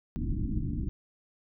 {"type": "low-pass noise", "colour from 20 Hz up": "pink", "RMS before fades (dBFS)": -31, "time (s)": [0.16, 0.89], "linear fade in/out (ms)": 0, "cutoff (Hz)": 330, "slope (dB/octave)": 96, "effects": []}